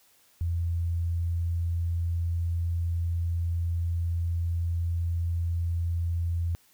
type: tone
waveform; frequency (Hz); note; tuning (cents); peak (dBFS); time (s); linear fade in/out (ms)
sine; 84.9; F2; -48; -25; 0.41-6.55; 0
effects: white hiss -62 dBFS RMS until 6.73 s